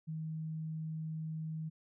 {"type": "tone", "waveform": "sine", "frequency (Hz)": 158.3, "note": "D#3", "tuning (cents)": 30, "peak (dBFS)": -37, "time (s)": [0.07, 1.7], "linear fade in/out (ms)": 20, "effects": []}